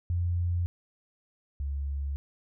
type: tone pair in turn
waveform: sine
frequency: 87.31 / 70.02 Hz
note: F2 / C#2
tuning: 0 / +18 cents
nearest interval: major third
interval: 382 cents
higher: first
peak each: -25 / -29 dBFS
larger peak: first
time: 0.1-0.66 / 1.6-2.16 s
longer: neither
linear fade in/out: 0 ms
effects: none